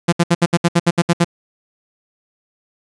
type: tone bursts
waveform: sawtooth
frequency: 171.4 Hz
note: F3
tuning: 32 cents flat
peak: -6 dBFS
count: 11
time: 0.08-1.245 s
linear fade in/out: 10 ms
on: 45 ms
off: 67 ms
effects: resampled to 22050 Hz + 7-bit